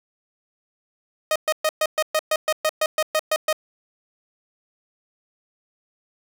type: tone bursts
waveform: sawtooth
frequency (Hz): 622.3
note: D#5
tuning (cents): 0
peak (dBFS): -14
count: 14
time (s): 1.31-3.528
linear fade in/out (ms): 2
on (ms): 47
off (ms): 120
effects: none